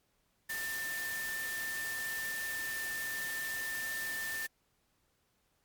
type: tone in noise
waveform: sine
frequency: 1787 Hz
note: A6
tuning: 26 cents sharp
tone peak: -36 dBFS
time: 0.49-4.47 s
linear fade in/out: 10 ms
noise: white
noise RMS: -42 dBFS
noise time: 0.49-4.47 s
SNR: +3 dB
effects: pink hiss -75 dBFS RMS until 5.64 s + MP3 96 kbps